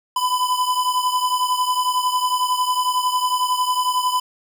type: beating tone pair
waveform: square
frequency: 1000 / 1011 Hz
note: B5 / B5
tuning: +21 / +40 cents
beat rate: 11 Hz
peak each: -20 / -24 dBFS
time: 0.16-4.2 s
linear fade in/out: 5 ms
effects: none